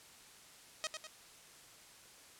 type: tone with echo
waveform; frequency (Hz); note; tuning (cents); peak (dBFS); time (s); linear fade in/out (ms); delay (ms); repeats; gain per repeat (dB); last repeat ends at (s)
5% pulse; 629; D#5; +19; -24; 0.84-0.87; 0; 100; 2; -6; 1.07
effects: white hiss -58 dBFS RMS until 2.39 s + low-pass 10000 Hz 12 dB/octave